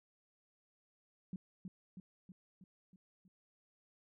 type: tone with echo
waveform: sine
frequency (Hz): 185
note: F#3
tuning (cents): 0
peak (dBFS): -39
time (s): 1.33-1.36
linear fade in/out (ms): 2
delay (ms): 320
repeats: 6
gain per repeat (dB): -4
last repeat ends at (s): 3.28
effects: none